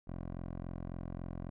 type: tone with low-pass filter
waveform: 10% pulse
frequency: 43.65 Hz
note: F1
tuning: in tune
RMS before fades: -42 dBFS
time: 0.07-1.5 s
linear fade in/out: 10 ms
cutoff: 1000 Hz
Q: 0.61
effects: none